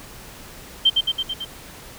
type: tone with echo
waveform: sine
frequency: 3136 Hz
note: G7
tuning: in tune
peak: -11 dBFS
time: 0.85-0.9 s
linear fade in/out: 10 ms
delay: 110 ms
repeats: 5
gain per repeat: -3 dB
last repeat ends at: 1.45 s
effects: pink hiss -41 dBFS RMS until 1.98 s